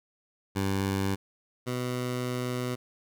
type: tone pair in turn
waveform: 15% pulse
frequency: 97.4 / 124.65 Hz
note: G2 / B2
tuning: -11 / +16 cents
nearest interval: major third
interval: 427 cents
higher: second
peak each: -20 / -23 dBFS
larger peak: first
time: 0.55-1.16 / 1.66-2.76 s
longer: second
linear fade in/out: 20 ms
effects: none